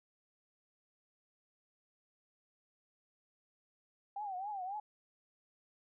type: tone with vibrato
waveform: sine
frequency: 784 Hz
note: G5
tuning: in tune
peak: -38 dBFS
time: 4.16-4.8 s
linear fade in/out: 5 ms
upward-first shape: triangle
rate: 3.7 Hz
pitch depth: 160 cents each way
effects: none